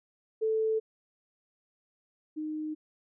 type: tone pair in turn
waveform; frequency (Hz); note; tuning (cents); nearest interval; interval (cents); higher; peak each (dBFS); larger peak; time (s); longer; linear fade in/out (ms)
sine; 440 / 308.2; A4 / D#4; 0 / -16; tritone; 616; first; -25 / -32; first; 0.41-0.8 / 2.36-2.75; neither; 20
effects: none